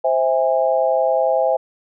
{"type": "chord", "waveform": "sine", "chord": "C augmented", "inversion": "none", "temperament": "just", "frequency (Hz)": [523.3, 654.1, 817.6], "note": ["C5", "E5", "G#5"], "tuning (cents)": [0, -14, -27], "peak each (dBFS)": [-18, -18, -21], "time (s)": [0.04, 1.57], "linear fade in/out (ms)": 10, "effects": []}